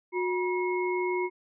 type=tone cluster; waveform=sine; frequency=362.6 / 963 / 2170 Hz; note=F#4 / B5 / C#7; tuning=-35 / -44 / -37 cents; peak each=-27 / -33 / -35 dBFS; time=0.12-1.3 s; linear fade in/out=50 ms; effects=none